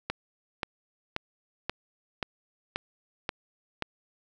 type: click train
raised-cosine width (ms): 0.3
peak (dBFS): -13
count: 8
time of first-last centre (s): 0.1-3.823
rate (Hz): 1.88
effects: none